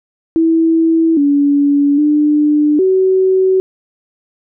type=tone with pitch steps; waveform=sine; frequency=326.6 / 285.3 / 298.2 / 377 Hz; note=E4 / C#4 / D4 / F#4; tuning=-16 / +50 / +27 / +32 cents; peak=-8 dBFS; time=0.36-3.6 s; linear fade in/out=0 ms; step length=810 ms; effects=none